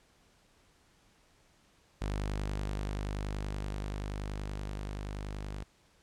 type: tone with level ramp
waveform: sawtooth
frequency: 50.5 Hz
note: G#1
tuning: 48 cents flat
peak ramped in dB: -28 to -34 dBFS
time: 2.01-5.64 s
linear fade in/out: 10 ms
effects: pink hiss -66 dBFS RMS until 6.02 s + low-pass 9000 Hz 12 dB/octave